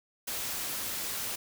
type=noise; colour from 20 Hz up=white; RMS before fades=-35 dBFS; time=0.27-1.36 s; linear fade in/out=10 ms; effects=none